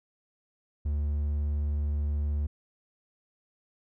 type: tone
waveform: triangle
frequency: 73.42 Hz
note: D2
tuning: in tune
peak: -24 dBFS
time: 0.85-2.47 s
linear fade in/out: 10 ms
effects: none